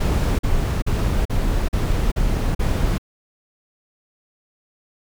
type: noise bursts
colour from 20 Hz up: brown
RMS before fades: -19 dBFS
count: 7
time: 0-2.982 s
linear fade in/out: 10 ms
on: 390 ms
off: 42 ms
effects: none